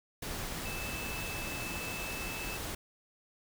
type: tone in noise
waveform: sine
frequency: 2622 Hz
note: E7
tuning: 10 cents flat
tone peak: -41 dBFS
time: 0.65-2.57 s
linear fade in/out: 5 ms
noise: pink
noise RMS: -39 dBFS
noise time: 0.22-2.75 s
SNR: -5 dB
effects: none